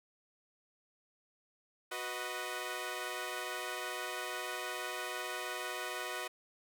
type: chord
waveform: 10% pulse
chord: B major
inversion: second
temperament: equal with one note detuned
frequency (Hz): 368.9 / 493.9 / 622.3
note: F#4 / B4 / D#5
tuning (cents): -5 / 0 / 0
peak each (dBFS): -34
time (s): 1.91-6.28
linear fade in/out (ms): 10
effects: none